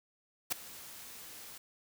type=noise with ADSR envelope; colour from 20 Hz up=white; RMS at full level=-29 dBFS; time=0.5-1.58 s; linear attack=22 ms; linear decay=5 ms; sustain=-20 dB; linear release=6 ms; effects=none